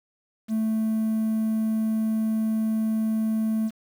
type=tone; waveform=triangle; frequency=220 Hz; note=A3; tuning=in tune; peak=-19 dBFS; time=0.48-3.71 s; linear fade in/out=50 ms; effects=tanh soft clip ceiling -15 dBFS + 8-bit